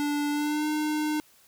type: tone with pitch glide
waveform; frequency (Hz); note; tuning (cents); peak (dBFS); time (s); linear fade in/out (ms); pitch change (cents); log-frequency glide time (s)
square; 291.9 to 303.9; D4 to D#4; -10 to -41; -26; 0-1.2; 0; +69; 0.3-0.67
effects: white hiss -59 dBFS RMS until 1.47 s